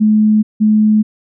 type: tone pair in turn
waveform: sine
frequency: 214.2 / 214.2 Hz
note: A3 / A3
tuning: -46 / -46 cents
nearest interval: unison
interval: 0 cents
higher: neither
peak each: -7 dBFS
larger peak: neither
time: 0-0.43 / 0.6-1.03 s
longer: neither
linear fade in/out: 20 ms
effects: none